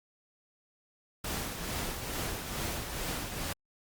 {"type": "noise with tremolo", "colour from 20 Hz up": "pink", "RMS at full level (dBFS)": -34, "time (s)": [1.24, 3.53], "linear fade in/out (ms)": 5, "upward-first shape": "triangle", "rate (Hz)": 2.3, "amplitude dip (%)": 50, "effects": ["Opus 48 kbps"]}